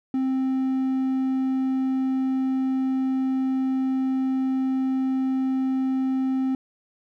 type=tone; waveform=triangle; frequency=262.9 Hz; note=C4; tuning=8 cents sharp; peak=-19 dBFS; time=0.14-6.55 s; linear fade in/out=2 ms; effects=none